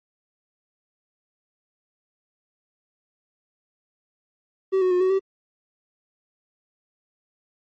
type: tone with pitch steps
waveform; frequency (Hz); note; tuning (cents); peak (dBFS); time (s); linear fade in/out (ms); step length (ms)
triangle; 382.6 / 368.8 / 359.9 / 374 / 385.7; G4 / F#4 / F#4 / F#4 / G4; -42 / -6 / -48 / +19 / -28; -15; 4.72-5.195; 20; 95
effects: MP3 32 kbps